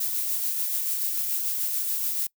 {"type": "noise with tremolo", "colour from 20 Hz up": "violet", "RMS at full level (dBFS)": -26, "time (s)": [0, 2.27], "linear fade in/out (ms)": 5, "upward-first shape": "sine", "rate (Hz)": 6.9, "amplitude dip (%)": 30, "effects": ["noise-tail reverb RT60 0.1 s tail -23 dB re dry"]}